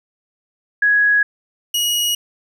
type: tone pair in turn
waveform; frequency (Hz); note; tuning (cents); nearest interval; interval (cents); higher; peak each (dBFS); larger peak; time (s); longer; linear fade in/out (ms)
sine / sawtooth; 1668 / 2899; G#6 / F#7; +7 / -36; minor seventh; 957; second; -11 / -13; first; 0.82-1.23 / 1.74-2.15; neither; 5
effects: none